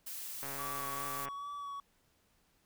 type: noise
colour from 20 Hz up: blue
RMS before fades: -43 dBFS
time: 0.06-1.26 s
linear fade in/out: 10 ms
type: click train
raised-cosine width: 0.5 ms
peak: -29 dBFS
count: 119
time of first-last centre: 0.43-1.285 s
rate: 138 Hz
type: tone with vibrato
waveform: triangle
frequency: 1137 Hz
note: C#6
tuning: 44 cents sharp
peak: -38 dBFS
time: 0.59-1.8 s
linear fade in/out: 2 ms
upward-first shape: sine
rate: 2.4 Hz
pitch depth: 21 cents each way
effects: pink hiss -72 dBFS RMS until 2.65 s